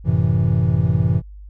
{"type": "chord", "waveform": "triangle", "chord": "F# half-diminished seventh", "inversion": "none", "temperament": "equal with one note detuned", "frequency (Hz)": [92.5, 111.09, 130.81, 164.81], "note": ["F#2", "A2", "C3", "E3"], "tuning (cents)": [0, 17, 0, 0], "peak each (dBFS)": -18, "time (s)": [0.04, 1.22], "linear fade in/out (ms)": 50, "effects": ["added 50 Hz sine -35 dBFS peak until 1.49 s"]}